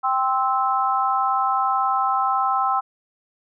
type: chord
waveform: sine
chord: C major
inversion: second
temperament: just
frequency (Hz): 784.9 / 1046.5 / 1308.1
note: G5 / C6 / E6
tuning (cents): +2 / 0 / -14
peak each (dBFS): -22 / -23 / -22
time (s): 0.03-2.81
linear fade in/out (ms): 20
effects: none